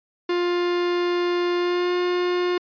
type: tone with pitch glide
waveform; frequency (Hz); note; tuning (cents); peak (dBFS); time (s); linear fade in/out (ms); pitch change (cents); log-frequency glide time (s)
45% pulse; 351.9 to 356.6; F4 to F4; +13 to +36; -20; 0.29-2.58; 5; +23; 1.57-1.94
effects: resampled to 11025 Hz